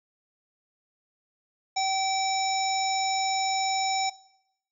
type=harmonic tone; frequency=769 Hz; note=G5; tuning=33 cents flat; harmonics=1 / 3 / 5 / 7 / 9; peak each=-25 / -34 / -35 / -32 / -35 dBFS; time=1.76-4.1 s; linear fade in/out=10 ms; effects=noise-tail reverb RT60 0.8 s tail -21 dB re dry